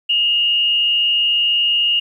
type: tone with frequency modulation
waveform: sine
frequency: 2849 Hz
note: F7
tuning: 34 cents sharp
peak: -13 dBFS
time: 0.09-2 s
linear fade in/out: 10 ms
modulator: 124 Hz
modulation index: 0.47
effects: 9-bit